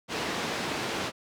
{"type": "band-pass noise", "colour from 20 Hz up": "pink", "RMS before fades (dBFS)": -32, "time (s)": [0.08, 1.12], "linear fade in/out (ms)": 50, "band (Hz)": [190, 4900], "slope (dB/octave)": 12, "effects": []}